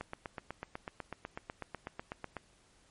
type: click train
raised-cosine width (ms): 0.5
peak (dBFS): -24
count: 20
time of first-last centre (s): 0.01-2.367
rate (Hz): 8.06
effects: pink hiss -66 dBFS RMS until 2.9 s + MP3 48 kbps